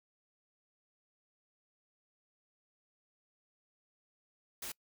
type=noise; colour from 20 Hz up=white; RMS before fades=-42 dBFS; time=4.62-4.72 s; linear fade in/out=5 ms; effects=noise-tail reverb RT60 0.1 s tail -25 dB re dry